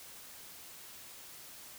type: silence
effects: white hiss -51 dBFS RMS until 1.78 s